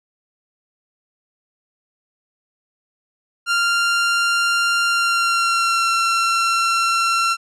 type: tone with pitch glide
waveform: sawtooth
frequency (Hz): 1391 to 1358.4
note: F6 to F6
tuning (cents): -7 to -48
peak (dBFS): -12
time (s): 3.46-7.37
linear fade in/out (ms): 50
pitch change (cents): -41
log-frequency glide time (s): 4.85-5.89
effects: low-pass 8000 Hz 12 dB/octave